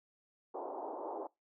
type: band-pass noise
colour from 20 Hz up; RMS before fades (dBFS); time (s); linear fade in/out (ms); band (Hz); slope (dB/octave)
white; -42; 0.54-1.27; 5; 310 to 940; 48
effects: noise-tail reverb RT60 0.2 s tail -23 dB re dry